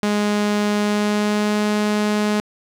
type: tone with pitch glide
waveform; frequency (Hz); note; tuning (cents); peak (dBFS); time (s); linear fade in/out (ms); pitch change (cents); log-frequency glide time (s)
sawtooth; 207.7 to 209.9; G#3 to G#3; 0 to +19; -13; 0.03-2.4; 0; +19; 0.8-1.59
effects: low-pass 8000 Hz 12 dB/octave + 8-bit